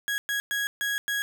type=tone bursts at uneven times; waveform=35% pulse; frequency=1656 Hz; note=G#6; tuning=5 cents flat; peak=-24 dBFS; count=5; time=0.08-0.18 / 0.29-0.4 / 0.51-0.67 / 0.81-0.98 / 1.08-1.22 s; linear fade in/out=0 ms; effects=none